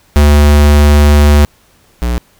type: tone pair in turn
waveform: square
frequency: 73.42 / 59.92 Hz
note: D2 / A#1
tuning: 0 / +48 cents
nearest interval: major third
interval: 352 cents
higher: first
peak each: -4 / -12 dBFS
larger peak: first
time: 0.16-1.45 / 2.02-2.18 s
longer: first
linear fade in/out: 0 ms
effects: pink hiss -49 dBFS RMS until 2.39 s